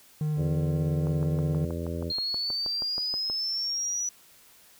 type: tone with vibrato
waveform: triangle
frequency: 151.4 Hz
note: D#3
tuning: 47 cents flat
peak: -23 dBFS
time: 0.21-1.65 s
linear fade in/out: 2 ms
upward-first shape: square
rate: 3.8 Hz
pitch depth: 12 cents each way
type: harmonic tone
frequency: 84.3 Hz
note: E2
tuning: 39 cents sharp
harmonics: 1 / 2 / 3 / 4 / 5 / 6 / 7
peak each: -33 / -36 / -38 / -39 / -40 / -41 / -41 dBFS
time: 0.36-2.13 s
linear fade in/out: 50 ms
type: click train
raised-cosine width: 1 ms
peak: -25 dBFS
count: 15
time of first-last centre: 1.07-3.299 s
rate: 6.28 Hz
type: exponential sweep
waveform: sine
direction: up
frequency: 4210 to 5920 Hz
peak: -27 dBFS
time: 2.1-4.09 s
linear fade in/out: 2 ms
effects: white hiss -56 dBFS RMS until 4.79 s